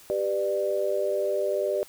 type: chord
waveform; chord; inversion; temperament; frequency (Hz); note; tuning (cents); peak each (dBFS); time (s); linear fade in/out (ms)
sine; G major; none; equal with one note detuned; 392 / 493.9 / 594.5; G4 / B4 / D5; 0 / 0 / +21; -28 / -31 / -26; 0.1-1.83; 0
effects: white hiss -51 dBFS RMS until 1.88 s